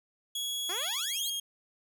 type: tone with pitch glide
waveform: sawtooth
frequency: 3343 to 3248 Hz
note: G#7 to G#7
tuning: +11 to -39 cents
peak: -29 dBFS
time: 0.35-1.4 s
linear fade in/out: 5 ms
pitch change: -50 cents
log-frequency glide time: 1.08-1.15 s
type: exponential sweep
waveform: 10% pulse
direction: up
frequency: 329.6 to 4695 Hz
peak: -28 dBFS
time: 0.69-1.3 s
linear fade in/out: 5 ms
effects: none